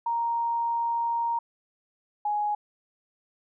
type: tone pair in turn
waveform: sine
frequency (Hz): 933 / 833.9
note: A#5 / G#5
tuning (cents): +1 / +7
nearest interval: major second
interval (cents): 194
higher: first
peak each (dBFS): -24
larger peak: neither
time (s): 0.06-1.39 / 2.25-2.55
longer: first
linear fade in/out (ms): 5
effects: none